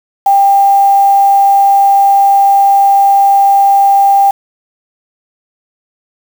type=tone with quantisation; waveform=sine; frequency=794 Hz; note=G5; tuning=22 cents sharp; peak=-4 dBFS; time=0.26-4.31 s; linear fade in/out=5 ms; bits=4; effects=none